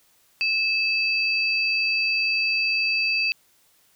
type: tone pair together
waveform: sine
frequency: 2609 / 4649 Hz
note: E7 / D8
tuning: -18 / -18 cents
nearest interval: minor seventh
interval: 1000 cents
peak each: -21 / -26 dBFS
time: 0.41-3.32 s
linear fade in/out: 0 ms
effects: white hiss -61 dBFS RMS until 3.95 s